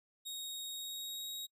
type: tone with pitch glide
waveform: sawtooth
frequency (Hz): 3757 to 3790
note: A#7 to A#7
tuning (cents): +13 to +28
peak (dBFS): -38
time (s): 0.25-1.47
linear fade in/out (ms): 20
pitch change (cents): +15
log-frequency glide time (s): 0.7-1.3
effects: noise-tail reverb RT60 0.1 s tail -26 dB re dry